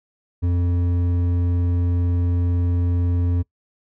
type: tone with hard clipping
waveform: triangle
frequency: 87.8 Hz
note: F2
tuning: 10 cents sharp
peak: -19 dBFS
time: 0.42-3.43 s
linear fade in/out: 20 ms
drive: 12 dB
effects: noise-tail reverb RT60 0.1 s tail -21 dB re dry